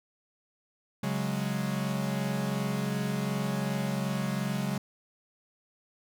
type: chord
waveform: 45% pulse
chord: C# suspended fourth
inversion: none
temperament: equal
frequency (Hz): 138.59 / 185 / 207.7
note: C#3 / F#3 / G#3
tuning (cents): 0 / 0 / 0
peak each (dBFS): -33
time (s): 1.03-4.78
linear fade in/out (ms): 5
effects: none